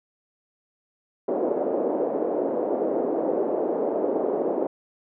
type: band-pass noise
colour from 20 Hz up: white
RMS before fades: -25 dBFS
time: 1.28-4.67 s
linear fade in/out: 5 ms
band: 300 to 560 Hz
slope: 24 dB/octave
effects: none